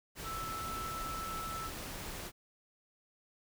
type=tone in noise; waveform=sine; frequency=1318.5 Hz; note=E6; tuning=in tune; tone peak=-39 dBFS; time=0.23-1.71 s; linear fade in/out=50 ms; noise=pink; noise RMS=-43 dBFS; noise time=0.15-2.32 s; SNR=+1 dB; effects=none